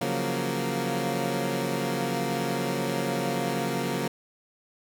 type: chord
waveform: 15% pulse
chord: Gb major seventh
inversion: second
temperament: equal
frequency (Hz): 138.59 / 174.61 / 185 / 233.1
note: Db3 / F3 / Gb3 / Bb3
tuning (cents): 0 / 0 / 0 / 0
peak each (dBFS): -25 / -27 / -27 / -24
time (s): 0.01-4.08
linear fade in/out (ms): 5
effects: none